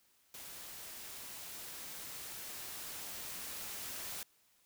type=noise with level ramp; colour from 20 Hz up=white; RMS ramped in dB=-49 to -43 dBFS; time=0.34-4.23 s; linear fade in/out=2 ms; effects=white hiss -71 dBFS RMS until 4.65 s